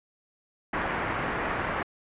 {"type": "low-pass noise", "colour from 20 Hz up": "white", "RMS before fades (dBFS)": -30, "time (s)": [0.73, 1.83], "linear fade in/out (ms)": 5, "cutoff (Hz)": 1900, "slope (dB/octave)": 24, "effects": ["resampled to 8000 Hz"]}